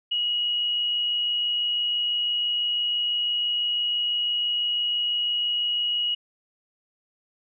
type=tone with amplitude modulation; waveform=sine; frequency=2900 Hz; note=F#7; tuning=35 cents flat; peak=-21 dBFS; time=0.11-6.15 s; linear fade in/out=10 ms; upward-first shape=sine; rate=126 Hz; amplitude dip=25%; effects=none